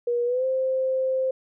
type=tone with pitch glide; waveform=sine; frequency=479.4 to 522.8 Hz; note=A#4 to C5; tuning=+48 to -1 cents; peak=-21 dBFS; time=0.07-1.31 s; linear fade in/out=5 ms; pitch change=+151 cents; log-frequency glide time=0.25-0.45 s; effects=none